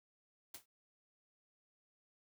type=noise with exponential decay; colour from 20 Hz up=white; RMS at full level=-44 dBFS; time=0.54-0.66 s; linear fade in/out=5 ms; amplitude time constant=25 ms; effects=none